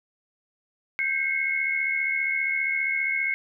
sine tone cluster, 1574 / 2112 / 2187 Hz, G6 / C7 / C#7, +7 / +16 / -24 cents, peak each -32 / -31 / -24 dBFS, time 0.99-3.34 s, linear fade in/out 0 ms, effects none

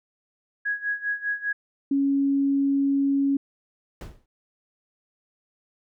sine tone with tremolo, 1661.2 Hz, G#6, in tune, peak -22 dBFS, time 0.65-1.53 s, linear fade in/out 10 ms, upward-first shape sine, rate 5 Hz, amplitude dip 85%
sine tone, 277.2 Hz, C#4, in tune, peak -19 dBFS, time 1.91-3.37 s, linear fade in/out 5 ms
brown noise with exponential decay, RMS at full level -30 dBFS, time 4.01-4.26 s, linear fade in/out 2 ms, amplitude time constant 54 ms
effects none

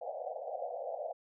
white band-pass noise, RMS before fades -40 dBFS, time 0.01-1.13 s, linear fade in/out 10 ms, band 500 to 760 Hz, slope 96 dB/octave, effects none

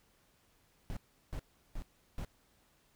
brown noise bursts, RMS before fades -39 dBFS, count 4, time 0.9-2.248 s, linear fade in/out 0 ms, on 67 ms, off 360 ms, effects pink hiss -70 dBFS RMS until 2.95 s

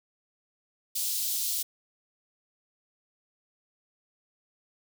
white high-pass noise, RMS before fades -30 dBFS, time 0.95-1.63 s, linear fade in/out 10 ms, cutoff 3600 Hz, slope 24 dB/octave, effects none

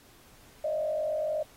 sine tone with frequency modulation, 616 Hz, D#5, 17 cents flat, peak -27 dBFS, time 0.64-1.43 s, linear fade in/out 5 ms, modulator 47.9 Hz, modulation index 0.77, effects pink hiss -57 dBFS RMS until 1.56 s + AAC 48 kbps

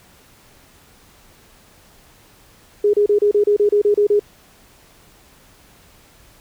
sine tone bursts, 413 Hz, G#4, 10 cents flat, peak -11 dBFS, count 11, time 2.84-4.195 s, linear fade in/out 5 ms, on 95 ms, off 31 ms, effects pink hiss -50 dBFS RMS until 6.4 s

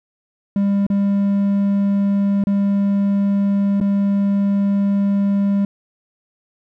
triangle tone with dropouts, 199.7 Hz, G3, 32 cents sharp, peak -12 dBFS, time 0.56-5.65 s, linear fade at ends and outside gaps 2 ms, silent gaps 0.866-0.901 / 2.439-2.47 / 3.802-3.811 s, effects none

